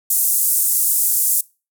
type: band-pass noise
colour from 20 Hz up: white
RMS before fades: -17 dBFS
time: 0.1-1.41 s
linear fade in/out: 5 ms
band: 8100 to 15000 Hz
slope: 24 dB/octave
effects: noise-tail reverb RT60 0.3 s tail -23 dB re dry